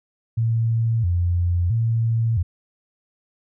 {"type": "tone with vibrato", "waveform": "sine", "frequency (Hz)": 100, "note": "G2", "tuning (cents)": 35, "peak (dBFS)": -17, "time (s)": [0.37, 2.43], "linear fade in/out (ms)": 10, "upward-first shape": "square", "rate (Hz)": 0.75, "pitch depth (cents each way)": 230, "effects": []}